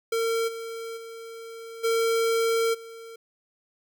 square tone with level steps, 456.1 Hz, A#4, 38 cents flat, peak -24 / -34 / -39 / -22 / -41 dBFS, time 0.12-3.16 s, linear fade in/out 5 ms, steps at 0.47 / 0.96 / 1.83 / 2.73 s, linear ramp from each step 20 ms, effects none

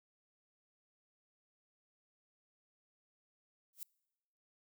violet noise with exponential growth, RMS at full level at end -41 dBFS, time 3.73-3.83 s, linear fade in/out 1 ms, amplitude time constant 21 ms, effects noise-tail reverb RT60 1.0 s tail -26 dB re dry

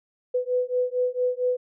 sine beating tone pair, 496.7 / 501.1 Hz, B4 / B4, +10 / +25 cents, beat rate 4.4 Hz, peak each -25 dBFS, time 0.34-1.57 s, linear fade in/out 10 ms, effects none

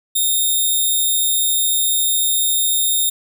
5% pulse tone, 3674 Hz, A#7, 26 cents flat, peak -7 dBFS, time 0.15-3.1 s, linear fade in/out 10 ms, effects none

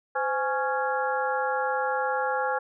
harmonic tone with a mistuned harmonic, 277.2 Hz, C#4, in tune, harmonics 2 / 3 / 4 / 5 / 6, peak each -29 / -28 / -35 / -31 / -34 dBFS, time 0.15-2.59 s, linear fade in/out 10 ms, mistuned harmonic 2, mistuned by -130 cents, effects none

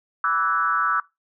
sine tone with frequency modulation, 1318.5 Hz, E6, in tune, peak -18 dBFS, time 0.24-1 s, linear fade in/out 2 ms, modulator 167 Hz, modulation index 1.2, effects noise-tail reverb RT60 0.2 s tail -21 dB re dry

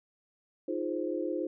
sine chord, F minor seventh, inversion third, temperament equal, 311.1 / 349.2 / 415.3 / 523.3 Hz, Eb4 / F4 / Ab4 / C5, 0 / 0 / 0 / 0 cents, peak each -35 / -34 / -39 / -36 dBFS, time 0.68-1.47 s, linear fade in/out 5 ms, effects none

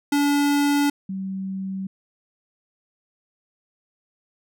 square / sine tone pair in turn, 287.1 / 191.62 Hz, D4 / G3, -39 / -39 cents, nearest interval perfect fifth, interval 700 cents, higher first, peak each -18 / -26 dBFS, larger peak first, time 0.12-0.9 / 1.09-1.87 s, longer neither, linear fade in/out 5 ms, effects none

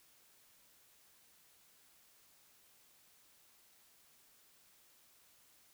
silence, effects white hiss -67 dBFS RMS until 5.73 s

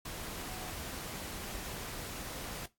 sine tone in noise, 740 Hz, F#5, in tune, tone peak -48 dBFS, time 0.48-0.71 s, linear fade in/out 5 ms, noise pink, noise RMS -42 dBFS, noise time 0.05-2.66 s, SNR -9 dB, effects noise-tail reverb RT60 0.2 s tail -18 dB re dry + AAC 64 kbps

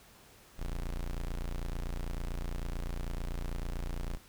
35% pulse tone, 28.96 Hz, A#0, 10 cents flat, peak -32 dBFS, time 0.58-4.18 s, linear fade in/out 20 ms, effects pink hiss -58 dBFS RMS until 4.28 s

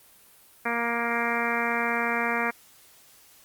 harmonic tone, 234.7 Hz, A#3, 12 cents sharp, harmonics 1 / 2 / 3 / 4 / 5 / 6 / 7 / 8 / 9 / 10, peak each -33 / -33 / -33 / -33 / -33 / -33 / -33 / -33 / -33 / -33 dBFS, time 0.65-2.51 s, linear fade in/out 10 ms, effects white hiss -55 dBFS RMS until 3.44 s + Opus 32 kbps

